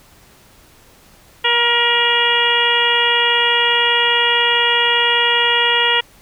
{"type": "harmonic tone with a mistuned harmonic", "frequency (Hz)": 475.2, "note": "A#4", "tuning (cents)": 33, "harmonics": [1, 2, 3, 4, 5, 6, 7], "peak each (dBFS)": [-23, -20, -23, -19, -23, -17, -20], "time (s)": [1.44, 6.01], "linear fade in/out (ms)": 10, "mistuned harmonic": 3, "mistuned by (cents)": -16, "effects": ["pink hiss -48 dBFS RMS until 6.21 s"]}